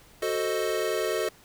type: chord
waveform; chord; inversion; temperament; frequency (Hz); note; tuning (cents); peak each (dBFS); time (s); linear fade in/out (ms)
square; F# diminished seventh; none; equal; 370 / 440 / 523.3 / 622.3; F#4 / A4 / C5 / Eb5; 0 / 0 / 0 / 0; -32 / -30 / -35 / -32; 0.22-1.29; 5
effects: pink hiss -55 dBFS RMS until 1.44 s